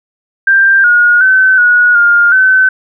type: tone with pitch steps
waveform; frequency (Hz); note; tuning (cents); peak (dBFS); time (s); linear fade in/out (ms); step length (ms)
sine; 1581 / 1439 / 1527 / 1456 / 1411 / 1524; G6 / F#6 / G6 / F#6 / F6 / G6; +14 / -49 / -46 / -28 / +17 / -49; -4; 0.47-2.69; 5; 370
effects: none